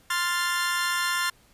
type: chord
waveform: sawtooth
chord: F major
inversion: second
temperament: equal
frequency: 1046.5 / 1396.9 / 1760 Hz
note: C6 / F6 / A6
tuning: 0 / 0 / 0 cents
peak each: -25 dBFS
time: 0.1-1.3 s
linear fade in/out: 5 ms
effects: pink hiss -59 dBFS RMS until 1.53 s + resampled to 32000 Hz